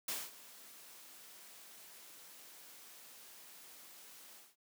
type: noise with ADSR envelope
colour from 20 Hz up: white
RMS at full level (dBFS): -38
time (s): 0.08-4.56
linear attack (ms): 4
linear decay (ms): 220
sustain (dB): -18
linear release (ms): 200
effects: high-pass 200 Hz 12 dB/octave